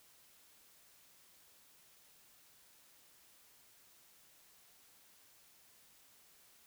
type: silence
effects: white hiss -65 dBFS RMS until 6.66 s